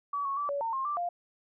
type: tone with pitch steps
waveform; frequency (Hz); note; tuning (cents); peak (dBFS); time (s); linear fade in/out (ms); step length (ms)
sine; 1142 / 1103 / 1158 / 567 / 909 / 1066 / 1175 / 700; D6 / C#6 / D6 / C#5 / A#5 / C6 / D6 / F5; -49 / -9 / -25 / +39 / -44 / +32 / +1 / +4; -29; 0.13-1.09; 5; 120
effects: none